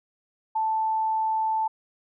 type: tone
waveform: sine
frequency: 880 Hz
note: A5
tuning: in tune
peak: -22 dBFS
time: 0.55-1.68 s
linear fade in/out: 10 ms
effects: none